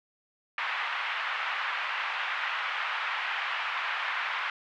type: band-pass noise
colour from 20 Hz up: pink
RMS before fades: -32 dBFS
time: 0.58-4.5 s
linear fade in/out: 2 ms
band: 1000 to 2800 Hz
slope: 24 dB/octave
effects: none